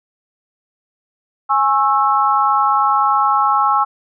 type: chord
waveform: sine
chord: C# minor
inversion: second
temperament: equal with one note detuned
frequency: 830.6 / 1089.1 / 1318.5 Hz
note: G#5 / C#6 / E6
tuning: 0 / -31 / 0 cents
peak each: -16 dBFS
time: 1.49-3.85 s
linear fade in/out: 20 ms
effects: none